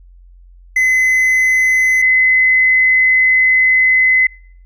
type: tone pair in turn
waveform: triangle / sine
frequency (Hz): 2035 / 2035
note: C7 / C7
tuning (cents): -49 / -49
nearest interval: unison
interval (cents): 0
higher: neither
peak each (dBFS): -8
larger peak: neither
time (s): 0.76-2.02 / 2.02-4.27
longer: second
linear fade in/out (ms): 5
effects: noise-tail reverb RT60 0.6 s tail -25 dB re dry + added 44 Hz sine -39 dBFS peak until 4.65 s